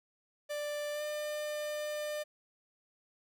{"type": "tone with pitch glide", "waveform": "45% pulse", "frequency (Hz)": [590, 599.6], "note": ["D5", "D5"], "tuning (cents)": [8, 36], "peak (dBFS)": -35, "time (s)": [0.49, 2.24], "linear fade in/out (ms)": 20, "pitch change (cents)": 28, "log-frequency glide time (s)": [0.93, 1.02], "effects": []}